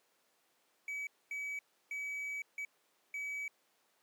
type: tone bursts at uneven times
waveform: triangle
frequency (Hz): 2281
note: C#7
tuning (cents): +49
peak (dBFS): -36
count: 5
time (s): 0.88-1.07 / 1.31-1.59 / 1.91-2.42 / 2.58-2.65 / 3.14-3.48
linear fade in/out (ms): 2
effects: pink hiss -73 dBFS RMS until 4.02 s + high-pass 400 Hz 12 dB/octave